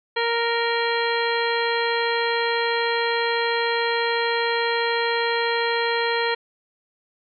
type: harmonic tone with a mistuned harmonic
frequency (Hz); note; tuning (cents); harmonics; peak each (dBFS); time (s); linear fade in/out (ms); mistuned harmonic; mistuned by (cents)
466.2; A#4; 0; 1 / 2 / 3 / 4 / 5 / 6 / 7 / 9; -24 / -26 / -31 / -27 / -31 / -36 / -32 / -32; 0.16-6.35; 10; 9; -30
effects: none